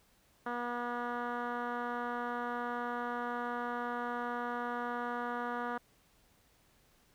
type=tone with low-pass filter; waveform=10% pulse; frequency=241.3 Hz; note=B3; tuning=40 cents flat; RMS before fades=-37 dBFS; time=0.46-5.78 s; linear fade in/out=5 ms; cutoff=1500 Hz; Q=1.6; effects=pink hiss -68 dBFS RMS until 7.14 s